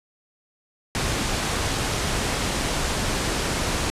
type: low-pass noise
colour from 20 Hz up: pink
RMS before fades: -25 dBFS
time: 0.95-3.9 s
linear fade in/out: 0 ms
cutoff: 9500 Hz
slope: 24 dB/octave
effects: resampled to 32000 Hz